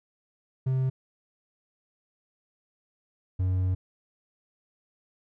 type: tone pair in turn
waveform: triangle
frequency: 130.81 / 92.5 Hz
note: C3 / F#2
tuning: 0 / 0 cents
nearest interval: tritone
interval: 600 cents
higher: first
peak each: -21 dBFS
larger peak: neither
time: 0.66-0.9 / 3.39-3.75 s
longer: second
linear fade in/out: 10 ms
effects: none